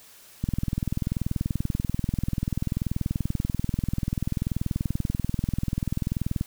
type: click train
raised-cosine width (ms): 5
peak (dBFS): -13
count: 124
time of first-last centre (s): 0.44-6.411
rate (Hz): 20.6
effects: white hiss -51 dBFS RMS until 6.46 s